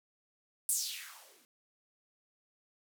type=noise with band-pass filter sweep; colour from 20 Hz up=violet; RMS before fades=-39 dBFS; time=0.69-1.45 s; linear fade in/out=0 ms; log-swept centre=10000 to 220 Hz; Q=3.7; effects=none